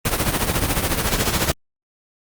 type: noise with tremolo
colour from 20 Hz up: pink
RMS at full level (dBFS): -17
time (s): 0.05-1.52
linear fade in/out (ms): 5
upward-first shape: triangle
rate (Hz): 14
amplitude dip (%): 75
effects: Opus 32 kbps